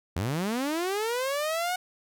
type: linear sweep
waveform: sawtooth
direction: up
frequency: 77.2 to 740 Hz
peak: -23 dBFS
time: 0.16-1.76 s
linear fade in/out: 5 ms
effects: none